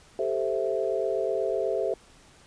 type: chord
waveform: sine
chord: A minor seventh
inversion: third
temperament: equal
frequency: 392 / 440 / 523.3 / 659.3 Hz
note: G4 / A4 / C5 / E5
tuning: 0 / 0 / 0 / 0 cents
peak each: -30 dBFS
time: 0.19-1.94 s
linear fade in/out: 2 ms
effects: pink hiss -55 dBFS RMS until 2.46 s + resampled to 22050 Hz